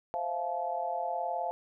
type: chord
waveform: sine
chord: F major seventh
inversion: second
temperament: equal with one note detuned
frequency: 523.3 / 659.3 / 698.5 / 863.4 Hz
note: C5 / E5 / F5 / A5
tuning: 0 / 0 / 0 / -33 cents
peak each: -39 / -39 / -33 / -36 dBFS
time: 0.14-1.51 s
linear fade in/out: 0 ms
effects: none